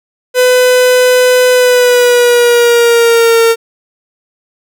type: tone with pitch glide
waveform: 45% pulse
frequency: 502 to 457.7 Hz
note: B4 to A#4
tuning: +28 to -32 cents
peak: -5 dBFS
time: 0.34-3.56 s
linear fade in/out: 50 ms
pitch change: -160 cents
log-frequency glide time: 1.51-3.41 s
effects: none